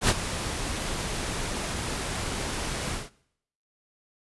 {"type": "noise with ADSR envelope", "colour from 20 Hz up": "pink", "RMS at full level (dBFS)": -19, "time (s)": [0.01, 3.1], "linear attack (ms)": 77, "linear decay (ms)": 44, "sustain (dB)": -12, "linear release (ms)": 170, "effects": ["noise-tail reverb RT60 0.7 s tail -21 dB re dry", "resampled to 24000 Hz"]}